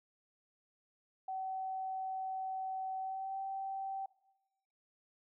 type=tone with pitch glide; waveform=sine; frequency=760 to 775.1 Hz; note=F#5 to G5; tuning=+46 to -20 cents; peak=-37 dBFS; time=1.28-4.06 s; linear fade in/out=5 ms; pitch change=+34 cents; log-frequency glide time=2.99-3.38 s; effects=noise-tail reverb RT60 1.0 s tail -20 dB re dry